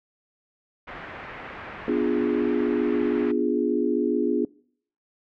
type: low-pass noise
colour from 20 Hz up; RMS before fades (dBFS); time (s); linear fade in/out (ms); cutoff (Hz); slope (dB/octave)
white; -39; 0.87-3.32; 10; 2100; 24
type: chord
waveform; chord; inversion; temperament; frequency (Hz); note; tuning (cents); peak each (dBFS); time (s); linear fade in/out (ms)
sine; B diminished seventh; none; equal; 246.9 / 293.7 / 349.2 / 415.3; B3 / D4 / F4 / Ab4; 0 / 0 / 0 / 0; -26; 1.88-4.45; 2
effects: noise-tail reverb RT60 0.6 s tail -24 dB re dry